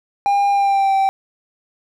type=tone with pitch glide; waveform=triangle; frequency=804 to 777.5 Hz; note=G5 to G5; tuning=+44 to -14 cents; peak=-11 dBFS; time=0.26-1.09 s; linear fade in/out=0 ms; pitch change=-58 cents; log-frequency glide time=0.5-0.95 s; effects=none